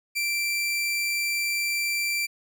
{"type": "tone", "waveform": "sawtooth", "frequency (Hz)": 2349, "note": "D7", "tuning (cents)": 0, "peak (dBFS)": -21, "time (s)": [0.15, 2.27], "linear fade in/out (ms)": 20, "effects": []}